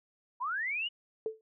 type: linear sweep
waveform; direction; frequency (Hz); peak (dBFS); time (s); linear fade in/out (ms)
sine; up; 922 to 2963; -31; 0.4-0.89; 20
type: tone with exponential decay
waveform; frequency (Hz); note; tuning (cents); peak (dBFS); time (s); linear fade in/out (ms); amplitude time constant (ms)
sine; 440; A4; 0; -27; 1.26-1.41; 1; 31
effects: none